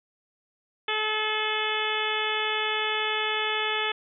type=harmonic tone; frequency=430.9 Hz; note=A4; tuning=36 cents flat; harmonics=1 / 2 / 3 / 4 / 5 / 6 / 7 / 8; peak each=-33 / -33 / -33 / -33 / -33 / -33 / -33 / -33 dBFS; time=0.88-3.92 s; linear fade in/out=5 ms; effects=none